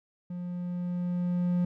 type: tone with level ramp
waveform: triangle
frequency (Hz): 177.2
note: F3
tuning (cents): +25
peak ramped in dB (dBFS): -32 to -21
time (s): 0.3-1.65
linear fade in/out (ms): 5
effects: none